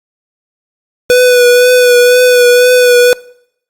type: tone with vibrato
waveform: square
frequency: 493.9 Hz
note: B4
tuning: in tune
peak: -4 dBFS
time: 1.1-3.13 s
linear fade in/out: 0 ms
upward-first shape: triangle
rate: 2 Hz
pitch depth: 27 cents each way
effects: noise-tail reverb RT60 0.7 s tail -23 dB re dry + Opus 48 kbps